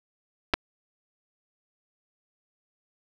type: clicks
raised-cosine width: 0.3 ms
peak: -6 dBFS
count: 2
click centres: 0.537 / 0.54 s
effects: 7-bit